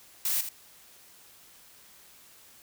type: noise with echo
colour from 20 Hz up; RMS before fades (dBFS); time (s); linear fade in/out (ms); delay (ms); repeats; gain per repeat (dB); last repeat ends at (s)
blue; -28; 0.25-0.41; 2; 80; 1; -9; 0.49
effects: white hiss -55 dBFS RMS until 2.62 s